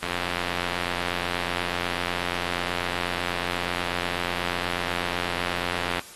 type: click train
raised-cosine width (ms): 0.3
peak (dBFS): -11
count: 527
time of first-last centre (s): 0.03-5.994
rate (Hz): 88.2
effects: white hiss -45 dBFS RMS until 6.15 s + AAC 32 kbps